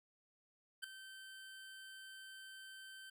25% pulse tone with ADSR envelope, 1548 Hz, G6, 22 cents flat, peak -35 dBFS, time 0.82-3.1 s, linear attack 21 ms, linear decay 3 ms, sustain -13 dB, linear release 6 ms, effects none

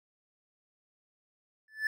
triangle tone with exponential growth, 1746 Hz, A6, 14 cents flat, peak -22 dBFS, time 1.68-1.87 s, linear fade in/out 2 ms, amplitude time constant 40 ms, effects none

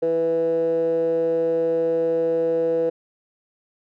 15% pulse tone with band-pass filter, 164.81 Hz, E3, in tune, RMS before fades -21 dBFS, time 0.02-2.9 s, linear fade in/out 10 ms, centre 460 Hz, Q 9.6, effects none

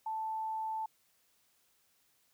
sine tone, 880 Hz, A5, in tune, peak -34 dBFS, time 0.06-0.86 s, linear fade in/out 5 ms, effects white hiss -72 dBFS RMS until 2.33 s

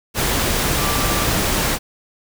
sine tone in noise, 1172 Hz, D6, 4 cents flat, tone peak -26 dBFS, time 0.75-1.27 s, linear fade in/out 50 ms, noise pink, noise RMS -19 dBFS, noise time 0.14-1.79 s, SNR -10 dB, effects none

